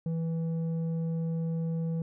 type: tone with low-pass filter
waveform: square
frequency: 164.1 Hz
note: E3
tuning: 8 cents flat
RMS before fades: -31 dBFS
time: 0.06-2.02 s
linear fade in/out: 2 ms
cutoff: 340 Hz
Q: 2.8
effects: none